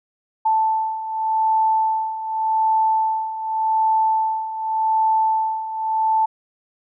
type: beating tone pair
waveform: sine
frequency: 880 / 880.86 Hz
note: A5 / A5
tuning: 0 / +2 cents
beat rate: 0.86 Hz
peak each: -23 / -18 dBFS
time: 0.45-6.26 s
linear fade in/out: 10 ms
effects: none